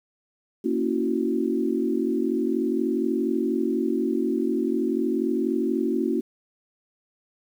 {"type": "chord", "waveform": "sine", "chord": "F# dominant seventh", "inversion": "first", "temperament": "equal", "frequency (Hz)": [233.1, 277.2, 329.6, 370], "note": ["A#3", "C#4", "E4", "F#4"], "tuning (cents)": [0, 0, 0, 0], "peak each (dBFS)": -27, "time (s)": [0.64, 6.21], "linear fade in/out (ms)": 10, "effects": ["9-bit"]}